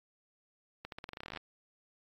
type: accelerating click train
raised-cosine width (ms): 0.3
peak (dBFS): -26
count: 17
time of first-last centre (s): 0.85-1.372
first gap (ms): 72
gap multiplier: 0.88
effects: AAC 32 kbps